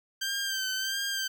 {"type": "tone with vibrato", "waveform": "15% pulse", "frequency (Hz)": 1568, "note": "G6", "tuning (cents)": 0, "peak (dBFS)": -23, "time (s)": [0.21, 1.28], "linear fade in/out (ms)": 10, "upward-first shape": "sine", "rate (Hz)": 1.5, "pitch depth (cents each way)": 44, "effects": []}